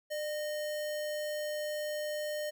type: tone with sample-and-hold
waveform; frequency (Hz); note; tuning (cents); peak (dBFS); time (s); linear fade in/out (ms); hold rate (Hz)
sine; 601; D5; +40; -33; 0.1-2.51; 20; 2450
effects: none